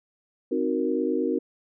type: chord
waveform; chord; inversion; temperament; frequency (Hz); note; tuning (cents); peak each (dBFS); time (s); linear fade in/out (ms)
sine; C half-diminished seventh; none; equal; 261.6 / 311.1 / 370 / 466.2; C4 / Eb4 / Gb4 / Bb4; 0 / 0 / 0 / 0; -28; 0.51-1.39; 10
effects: none